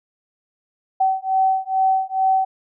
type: beating tone pair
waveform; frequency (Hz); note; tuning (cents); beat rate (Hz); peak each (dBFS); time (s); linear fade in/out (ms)
sine; 762 / 764.3; G5 / G5; -49 / -44; 2.3; -19; 1-2.45; 10
effects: none